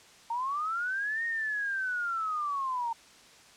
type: linear two-way sweep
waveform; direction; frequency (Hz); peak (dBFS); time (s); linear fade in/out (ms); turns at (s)
sine; up then down; 906 to 1864.7 to 906; -29; 0.3-2.93; 5; 1.25
effects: white hiss -55 dBFS RMS until 3.56 s + low-pass 7000 Hz 12 dB/octave